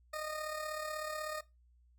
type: tone with amplitude modulation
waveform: 20% pulse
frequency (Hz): 615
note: D#5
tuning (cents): -20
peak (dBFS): -31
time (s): 0.13-1.41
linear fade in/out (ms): 10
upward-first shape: sine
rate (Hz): 36.2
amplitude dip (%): 50
effects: noise-tail reverb RT60 0.2 s tail -17 dB re dry + added 60 Hz sine -63 dBFS peak until 1.98 s